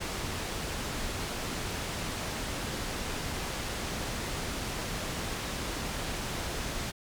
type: low-pass noise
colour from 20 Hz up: pink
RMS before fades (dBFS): -35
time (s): 0-6.92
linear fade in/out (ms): 20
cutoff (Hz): 8800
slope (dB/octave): 12
effects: none